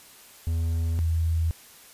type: tone pair in turn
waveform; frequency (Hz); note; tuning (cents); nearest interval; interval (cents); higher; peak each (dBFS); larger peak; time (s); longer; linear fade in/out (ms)
triangle / sine; 82.41 / 81.84; E2 / E2; 0 / -12; unison; 12; first; -21; neither; 0.47-0.99 / 0.99-1.51; neither; 0
effects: white hiss -50 dBFS RMS until 1.93 s + resampled to 32000 Hz